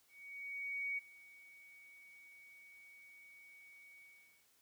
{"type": "tone with ADSR envelope", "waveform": "sine", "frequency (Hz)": 2245, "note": "C#7", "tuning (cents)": 21, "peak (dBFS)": -36, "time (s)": [0.08, 4.47], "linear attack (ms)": 900, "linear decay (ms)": 15, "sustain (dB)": -21, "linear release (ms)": 470, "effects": ["white hiss -72 dBFS RMS until 4.61 s"]}